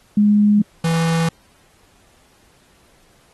sine / square tone pair in turn, 207.7 / 164.85 Hz, G#3 / E3, 0 / 0 cents, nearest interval major third, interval 400 cents, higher first, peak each -10 / -16 dBFS, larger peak first, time 0.17-0.62 / 0.84-1.29 s, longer neither, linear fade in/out 5 ms, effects pink hiss -55 dBFS RMS until 3.33 s + AAC 32 kbps

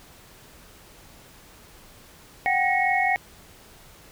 sine tone cluster, 736 / 780 / 1890 / 2196 Hz, F#5 / G5 / A#6 / C#7, -9 / -9 / +23 / -17 cents, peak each -25 dBFS, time 2.46-3.16 s, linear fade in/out 0 ms, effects pink hiss -50 dBFS RMS until 4.11 s

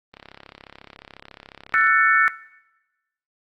click train, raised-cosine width 0.3 ms, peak -24 dBFS, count 60, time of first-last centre 0.14-1.87 s, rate 34.1 Hz
sine chord, F# minor seventh, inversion third, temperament just, 1332 / 1480 / 1776 / 2220 Hz, E6 / F#6 / A6 / C#7, +18 / 0 / +16 / +2 cents, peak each -20 / -21 / -19 / -24 dBFS, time 1.74-2.28 s, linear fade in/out 0 ms
effects noise-tail reverb RT60 1.0 s tail -19 dB re dry + Opus 24 kbps

